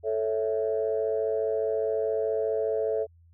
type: chord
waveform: sine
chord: A major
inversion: none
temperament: equal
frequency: 440 / 554.4 / 659.3 Hz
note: A4 / C#5 / E5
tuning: 0 / 0 / 0 cents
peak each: -26 / -31 / -30 dBFS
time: 0.03-3.07 s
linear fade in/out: 50 ms
effects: tanh soft clip ceiling -15 dBFS + added 84 Hz sine -54 dBFS peak until 3.33 s